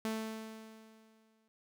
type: tone with exponential decay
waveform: sawtooth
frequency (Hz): 220.5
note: A3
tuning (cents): +4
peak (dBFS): -29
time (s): 0.05-1.48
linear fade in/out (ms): 0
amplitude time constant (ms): 310
effects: none